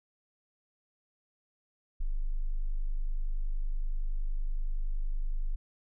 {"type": "tone", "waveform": "sine", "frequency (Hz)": 25.34, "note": "G#0", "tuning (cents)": -42, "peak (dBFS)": -27, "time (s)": [2, 5.56], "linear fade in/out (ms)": 10, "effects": []}